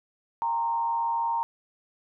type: tone with frequency modulation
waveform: sine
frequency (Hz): 926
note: A#5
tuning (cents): -12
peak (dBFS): -24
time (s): 0.42-1.43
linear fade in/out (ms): 0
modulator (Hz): 129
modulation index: 0.45
effects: none